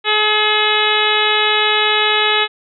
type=harmonic tone; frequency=425.2 Hz; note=G#4; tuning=41 cents sharp; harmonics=1 / 2 / 3 / 4 / 5 / 6 / 7 / 8 / 9; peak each=-21 / -21 / -21 / -21 / -21 / -21 / -21 / -21 / -21 dBFS; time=0.04-2.48 s; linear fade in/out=50 ms; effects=none